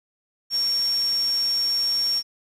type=tone in noise; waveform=sine; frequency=5520 Hz; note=F8; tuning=21 cents flat; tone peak=-20 dBFS; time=0.5-2.23 s; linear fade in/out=50 ms; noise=white; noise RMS=-38 dBFS; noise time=0.5-2.23 s; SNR=+15 dB; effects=resampled to 32000 Hz